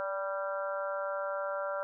harmonic tone with a mistuned harmonic, 196 Hz, G3, in tune, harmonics 3 / 4 / 5 / 6 / 7 / 8, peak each -34 / -45 / -42 / -46 / -38 / -46 dBFS, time 0-1.83 s, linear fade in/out 0 ms, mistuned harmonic 3, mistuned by -20 cents, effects none

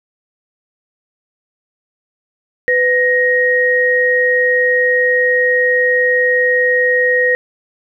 sine tone pair together, 499.5 / 1875 Hz, B4 / A#6, +20 / +10 cents, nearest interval octave + major seventh, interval 2290 cents, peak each -14 / -12 dBFS, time 2.68-7.35 s, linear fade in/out 0 ms, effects none

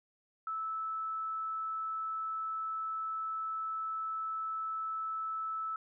sine tone, 1310 Hz, E6, 11 cents flat, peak -34 dBFS, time 0.47-5.76 s, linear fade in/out 2 ms, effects none

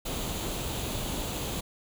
pink noise with comb filter, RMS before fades -33 dBFS, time 0.05-1.61 s, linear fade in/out 10 ms, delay 0.28 ms, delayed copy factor +0.5, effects none

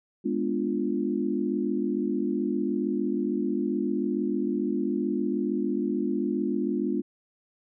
sine chord, G# diminished seventh, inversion none, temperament equal, 207.7 / 246.9 / 293.7 / 349.2 Hz, G#3 / B3 / D4 / F4, 0 / 0 / 0 / 0 cents, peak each -30 dBFS, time 0.24-7.02 s, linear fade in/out 20 ms, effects none

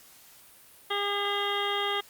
harmonic tone with a mistuned harmonic, 405.1 Hz, G#4, 43 cents flat, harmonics 1 / 2 / 3 / 4 / 5 / 7 / 8 / 9, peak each -33 / -34 / -33 / -39 / -35 / -39 / -33 / -39 dBFS, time 0.9-2.01 s, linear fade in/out 10 ms, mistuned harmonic 9, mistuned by +17 cents, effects white hiss -54 dBFS RMS until 2.09 s + Opus 48 kbps

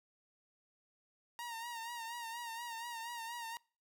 sawtooth tone with vibrato, 932.3 Hz, A#5, in tune, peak -38 dBFS, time 1.39-3.57 s, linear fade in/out 0 ms, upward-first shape sine, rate 4.2 Hz, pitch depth 54 cents each way, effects noise-tail reverb RT60 0.4 s tail -25 dB re dry

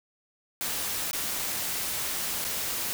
white noise with dropouts, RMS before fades -31 dBFS, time 0.61-2.93 s, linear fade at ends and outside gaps 0 ms, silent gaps 1.111-1.132 / 2.443-2.449 s, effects none

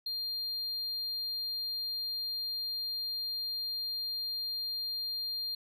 triangle tone, 4200 Hz, C8, 6 cents sharp, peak -32 dBFS, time 0.06-5.55 s, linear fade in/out 5 ms, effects none

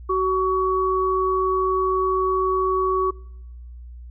sine tone pair together, 376.4 / 1126 Hz, F#4 / C#6, +30 / +27 cents, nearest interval octave + perfect fifth, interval 1897 cents, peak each -21 dBFS, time 0.09-3.11 s, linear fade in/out 10 ms, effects noise-tail reverb RT60 0.9 s tail -24 dB re dry + added 60 Hz sine -36 dBFS peak until 4.1 s

